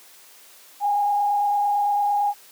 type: tone with frequency modulation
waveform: sine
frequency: 818 Hz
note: G#5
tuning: 26 cents flat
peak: -18 dBFS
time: 0.8-2.34 s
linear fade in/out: 50 ms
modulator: 28.9 Hz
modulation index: 0.55
effects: white hiss -49 dBFS RMS until 2.51 s + high-pass 300 Hz 12 dB/octave